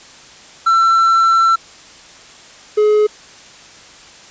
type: tone pair in turn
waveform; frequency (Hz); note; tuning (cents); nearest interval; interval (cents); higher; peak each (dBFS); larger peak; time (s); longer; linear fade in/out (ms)
triangle; 1344 / 423.3; E6 / G#4; +33 / +33; octave + minor sixth; 2000; first; -7; neither; 0.66-1.56 / 2.77-3.07; first; 10
effects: white hiss -40 dBFS RMS until 4.3 s + resampled to 16000 Hz